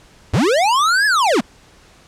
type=linear two-way sweep; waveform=square; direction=up then down; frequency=66.1 to 1735 to 176.1 Hz; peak=-13 dBFS; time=0.33-1.41 s; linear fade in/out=10 ms; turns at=1.06 s; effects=pink hiss -48 dBFS RMS until 2.07 s + low-pass 8000 Hz 12 dB/octave